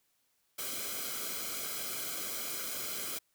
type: noise with comb filter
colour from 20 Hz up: white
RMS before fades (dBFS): -38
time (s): 0.58-3.19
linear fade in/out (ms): 10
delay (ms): 1.1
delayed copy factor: -0.75
effects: white hiss -75 dBFS RMS until 3.34 s